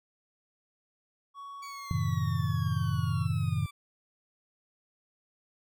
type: tone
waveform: triangle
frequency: 1119 Hz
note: C#6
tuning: 16 cents sharp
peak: -39 dBFS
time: 1.34-3.28 s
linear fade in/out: 50 ms
type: exponential sweep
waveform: 20% pulse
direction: down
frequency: 2282 to 1157 Hz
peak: -40 dBFS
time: 1.62-3.71 s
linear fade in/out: 10 ms
type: chord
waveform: sine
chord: F# diminished seventh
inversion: none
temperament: just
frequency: 92.5 / 111 / 133.2 / 159.84 Hz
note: F#2 / A2 / C3 / Eb3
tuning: 0 / +16 / +31 / +47 cents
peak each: -32 dBFS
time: 1.91-3.66 s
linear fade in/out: 0 ms
effects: none